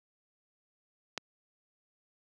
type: click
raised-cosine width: 0.2 ms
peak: -16 dBFS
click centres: 1.177 s
effects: high-pass 200 Hz 12 dB/octave

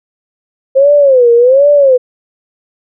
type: tone with vibrato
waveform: sine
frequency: 523.3 Hz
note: C5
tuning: in tune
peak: -3 dBFS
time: 0.75-1.98 s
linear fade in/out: 20 ms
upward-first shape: sine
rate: 1.3 Hz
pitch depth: 190 cents each way
effects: none

